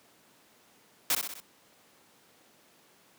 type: noise with echo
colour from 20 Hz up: white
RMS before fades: -26 dBFS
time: 1.1-1.15 s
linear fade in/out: 2 ms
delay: 63 ms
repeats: 4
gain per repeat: -5 dB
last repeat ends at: 1.402 s
effects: pink hiss -61 dBFS RMS until 3.18 s + high-pass 200 Hz 12 dB/octave